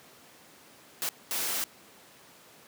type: noise bursts at uneven times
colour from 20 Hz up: white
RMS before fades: -31 dBFS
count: 2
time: 1.02-1.09 / 1.31-1.64 s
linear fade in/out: 0 ms
effects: pink hiss -54 dBFS RMS until 2.67 s + high-pass 200 Hz 12 dB/octave